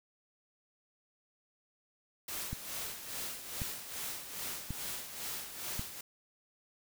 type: noise with tremolo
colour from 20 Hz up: white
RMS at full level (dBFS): -39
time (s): 2.28-6.01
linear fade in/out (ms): 5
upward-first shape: sine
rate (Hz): 2.4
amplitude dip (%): 60
type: click train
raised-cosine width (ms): 5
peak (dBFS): -25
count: 4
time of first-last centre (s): 2.53-5.794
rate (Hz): 0.919
effects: none